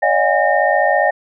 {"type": "tone cluster", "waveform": "sine", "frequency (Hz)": [567, 622, 719, 809, 1830], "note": ["C#5", "D#5", "F#5", "G#5", "A#6"], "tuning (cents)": [39, -1, -50, -46, -32], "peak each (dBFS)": -18, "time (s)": [0.02, 1.11], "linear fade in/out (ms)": 10, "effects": []}